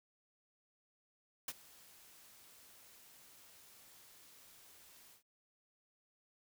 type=noise with ADSR envelope; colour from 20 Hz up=white; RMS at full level=-39 dBFS; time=1.48-5.23 s; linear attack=4 ms; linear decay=40 ms; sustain=-22 dB; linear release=110 ms; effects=none